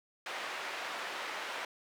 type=band-pass noise; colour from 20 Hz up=white; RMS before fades=-40 dBFS; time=0.26-1.65 s; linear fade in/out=2 ms; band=520 to 2200 Hz; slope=12 dB/octave; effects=none